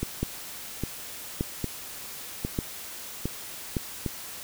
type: two click trains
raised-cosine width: 3 ms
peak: -13 / -15 dBFS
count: 4 / 6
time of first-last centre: 0.23-3.768 / 0.03-4.062 s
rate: 0.848 / 1.24 Hz
effects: white hiss -40 dBFS RMS until 4.43 s